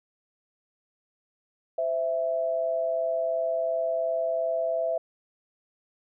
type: tone pair together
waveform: sine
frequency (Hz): 516.5 / 659.3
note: C5 / E5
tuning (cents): -22 / 0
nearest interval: major third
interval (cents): 422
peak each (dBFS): -31 / -25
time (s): 1.78-4.98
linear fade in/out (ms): 5
effects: none